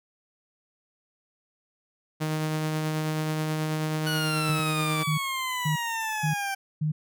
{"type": "tone with tremolo", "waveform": "sawtooth", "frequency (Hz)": 155.56, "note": "D#3", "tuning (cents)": 0, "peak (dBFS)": -21, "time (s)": [2.2, 5.04], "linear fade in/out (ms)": 20, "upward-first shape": "triangle", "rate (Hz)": 9.3, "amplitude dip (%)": 25}
{"type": "exponential sweep", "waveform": "20% pulse", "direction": "down", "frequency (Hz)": [1480, 778], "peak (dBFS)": -23, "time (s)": [4.06, 6.55], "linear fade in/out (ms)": 10}
{"type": "tone bursts", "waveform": "sine", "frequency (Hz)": 153.6, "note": "D#3", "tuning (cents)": -22, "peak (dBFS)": -23, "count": 5, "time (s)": [4.49, 6.92], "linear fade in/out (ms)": 10, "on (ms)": 110, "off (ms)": 470}
{"effects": []}